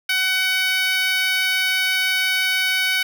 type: tone with high-pass filter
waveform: 10% pulse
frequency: 751 Hz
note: F#5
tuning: 26 cents sharp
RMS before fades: -20 dBFS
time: 0.09-3.03 s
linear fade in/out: 5 ms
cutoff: 1800 Hz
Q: 2.3
effects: none